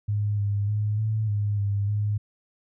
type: tone with pitch steps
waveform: sine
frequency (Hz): 103.8 / 101.7 / 105.3 / 109.1 / 103.3 / 100.9 / 104.2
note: G#2 / G#2 / G#2 / A2 / G#2 / G#2 / G#2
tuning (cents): 0 / -36 / +24 / -14 / -9 / -49 / +6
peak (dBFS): -22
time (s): 0.08-2.18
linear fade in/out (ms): 10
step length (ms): 300
effects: none